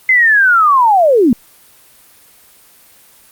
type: linear sweep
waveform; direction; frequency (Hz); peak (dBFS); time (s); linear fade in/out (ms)
sine; down; 2081 to 212.9; -6; 0.09-1.33; 2
effects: white hiss -45 dBFS RMS until 3.31 s + Opus 24 kbps